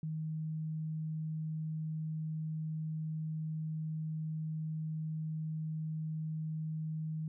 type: tone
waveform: sine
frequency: 157.1 Hz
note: D#3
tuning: 17 cents sharp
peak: -35 dBFS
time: 0.03-7.28 s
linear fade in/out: 2 ms
effects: none